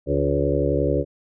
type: harmonic tone with a mistuned harmonic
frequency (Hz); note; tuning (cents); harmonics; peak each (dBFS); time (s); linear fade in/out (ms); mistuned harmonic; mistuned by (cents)
71.4; D2; -48; 1 / 2 / 4 / 5 / 6 / 7 / 8; -26 / -26 / -26 / -26 / -26 / -26 / -26; 0.06-1.05; 50; 8; -25
effects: none